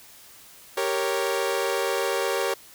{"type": "chord", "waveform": "sawtooth", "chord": "G diminished", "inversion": "none", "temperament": "equal", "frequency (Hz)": [392, 466.2, 554.4], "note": ["G4", "Bb4", "Db5"], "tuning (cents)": [0, 0, 0], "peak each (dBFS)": -24, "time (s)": [0.77, 2.54], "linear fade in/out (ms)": 5, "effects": ["white hiss -49 dBFS RMS until 2.74 s"]}